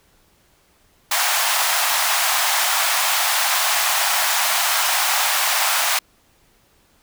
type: high-pass noise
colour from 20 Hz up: pink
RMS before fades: -19 dBFS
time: 1.11-5.99 s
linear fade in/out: 5 ms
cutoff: 690 Hz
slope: 48 dB/octave
effects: pink hiss -58 dBFS RMS until 7.02 s